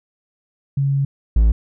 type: tone pair in turn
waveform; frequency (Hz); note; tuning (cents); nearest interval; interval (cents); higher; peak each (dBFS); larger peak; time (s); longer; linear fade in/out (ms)
sine / triangle; 138.59 / 55.21; C#3 / A1; 0 / +7; octave + major third; 1593; first; -15 / -8; second; 0.77-1.05 / 1.36-1.52; first; 5
effects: none